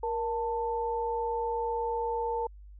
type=tone pair together; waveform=sine; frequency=470 / 887.9 Hz; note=A#4 / A5; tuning=+14 / +15 cents; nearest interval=major seventh; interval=1101 cents; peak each=-31 / -31 dBFS; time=0.03-2.47 s; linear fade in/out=5 ms; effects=added 50 Hz sine -46 dBFS peak until 2.79 s